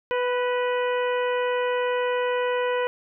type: harmonic tone with a mistuned harmonic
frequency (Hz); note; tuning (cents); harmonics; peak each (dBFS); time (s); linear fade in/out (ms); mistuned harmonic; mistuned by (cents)
494.8; B4; +3; 1 / 2 / 3 / 4 / 5 / 6; -23 / -29 / -33 / -35 / -37 / -39; 0.11-2.87; 0; 4; -29
effects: none